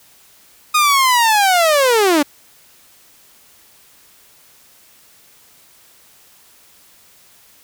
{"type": "linear sweep", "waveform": "sawtooth", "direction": "down", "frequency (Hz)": [1244.5, 277.2], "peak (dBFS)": -7, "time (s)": [0.74, 2.23], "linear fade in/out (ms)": 10, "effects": ["white hiss -49 dBFS RMS until 7.63 s"]}